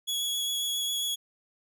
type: tone with vibrato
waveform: sawtooth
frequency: 3359 Hz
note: G#7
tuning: 19 cents sharp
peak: -25 dBFS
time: 0.07-1.16 s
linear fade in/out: 20 ms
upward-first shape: sine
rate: 7.4 Hz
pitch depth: 11 cents each way
effects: none